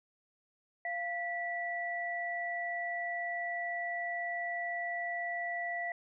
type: tone pair together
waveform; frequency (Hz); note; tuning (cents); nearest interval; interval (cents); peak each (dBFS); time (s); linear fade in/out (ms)
sine; 693 / 1959; F5 / B6; -14 / -15; octave + tritone; 1799; -37 / -36; 0.85-5.92; 2
effects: none